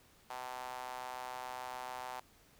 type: tone with high-pass filter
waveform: sawtooth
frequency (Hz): 127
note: B2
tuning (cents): +49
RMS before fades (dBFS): -44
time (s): 0.3-2.2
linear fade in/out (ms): 5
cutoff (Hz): 830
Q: 3.6
effects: pink hiss -65 dBFS RMS until 2.59 s